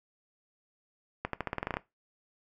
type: accelerating click train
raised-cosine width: 0.5 ms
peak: -16 dBFS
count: 11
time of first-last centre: 1.25-1.769 s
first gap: 83 ms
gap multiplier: 0.89
effects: noise-tail reverb RT60 0.2 s tail -18 dB re dry